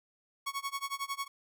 sawtooth tone with tremolo, 1108.7 Hz, C#6, in tune, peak -28 dBFS, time 0.46-1.28 s, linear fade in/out 10 ms, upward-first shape sine, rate 11 Hz, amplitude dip 95%, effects none

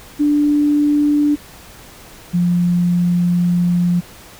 sine tone pair in turn, 293.7 / 175.55 Hz, D4 / F3, 0 / +9 cents, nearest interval major sixth, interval 891 cents, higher first, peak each -11 / -12 dBFS, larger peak first, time 0.19-1.36 / 2.33-4.01 s, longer second, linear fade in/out 20 ms, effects pink hiss -40 dBFS RMS until 4.39 s

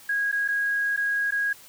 sine tone with dropouts, 1645 Hz, G#6, 17 cents flat, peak -22 dBFS, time 0.09-1.53 s, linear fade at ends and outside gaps 5 ms, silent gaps 0.316-0.325 / 0.479-0.485 / 0.964-0.974 / 1.308-1.321 s, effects white hiss -49 dBFS RMS until 1.68 s

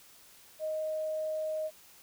sine tone, 624 Hz, D#5, 5 cents sharp, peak -31 dBFS, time 0.59-1.71 s, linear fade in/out 50 ms, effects white hiss -57 dBFS RMS until 2.02 s

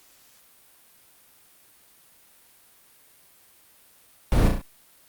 brown noise with echo, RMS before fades -18 dBFS, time 4.32-4.48 s, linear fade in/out 0 ms, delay 34 ms, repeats 4, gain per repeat -4 dB, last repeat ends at 4.616 s, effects white hiss -56 dBFS RMS until 5.08 s + Opus 48 kbps

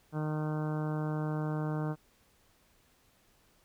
harmonic tone, 153.4 Hz, D#3, 24 cents flat, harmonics 1 / 2 / 3 / 4 / 5 / 6 / 7 / 8 / 9 / 10, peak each -32 / -38 / -42 / -44 / -46 / -48 / -49 / -50 / -51 / -52 dBFS, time 0.12-1.96 s, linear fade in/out 50 ms, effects pink hiss -67 dBFS RMS until 3.64 s

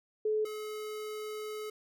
sine / square tone pair in turn, 430 / 427.3 Hz, A4 / G#4, -40 / +49 cents, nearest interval unison, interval 11 cents, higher first, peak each -27 / -38 dBFS, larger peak first, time 0.25-0.45 / 0.45-1.7 s, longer second, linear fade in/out 5 ms, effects none

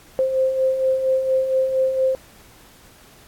sine beating tone pair, 521 / 525.3 Hz, C5 / C5, -7 / +7 cents, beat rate 4.3 Hz, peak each -26 / -17 dBFS, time 0.19-2.15 s, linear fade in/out 0 ms, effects pink hiss -49 dBFS RMS until 3.27 s + AAC 64 kbps

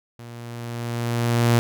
sawtooth tone with level ramp, 118.3 Hz, A#2, 26 cents sharp, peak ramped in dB -34 to -10 dBFS, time 0.19-1.59 s, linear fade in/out 0 ms, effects none

